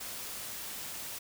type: noise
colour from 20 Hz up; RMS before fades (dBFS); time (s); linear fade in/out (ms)
white; -41; 0-1.19; 10
effects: none